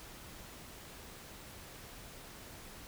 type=silence; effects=pink hiss -51 dBFS RMS until 2.87 s